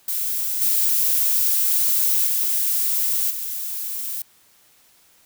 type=noise with level steps; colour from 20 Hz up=violet; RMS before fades=-24 / -19 / -21 / -28 dBFS; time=0.08-4.22 s; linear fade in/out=2 ms; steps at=0.61 / 2.26 / 3.3 s; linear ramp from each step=10 ms; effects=white hiss -56 dBFS RMS until 5.25 s